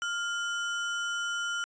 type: tone with sample-and-hold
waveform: sine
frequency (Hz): 1400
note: F6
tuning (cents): +4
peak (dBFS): -29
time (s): 0.02-1.64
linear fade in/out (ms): 0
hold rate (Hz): 4410
effects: resampled to 16000 Hz